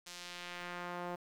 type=tone with band-pass filter sweep; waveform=sawtooth; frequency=176.3 Hz; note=F3; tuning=17 cents sharp; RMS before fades=-44 dBFS; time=0.06-1.16 s; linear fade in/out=10 ms; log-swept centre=6000 to 720 Hz; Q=1; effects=10-bit